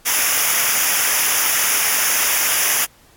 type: noise with comb filter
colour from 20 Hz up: white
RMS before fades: -17 dBFS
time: 0.05-2.86 s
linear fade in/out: 20 ms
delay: 0.24 ms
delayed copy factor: -0.8
effects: pink hiss -51 dBFS RMS until 3.16 s + AAC 64 kbps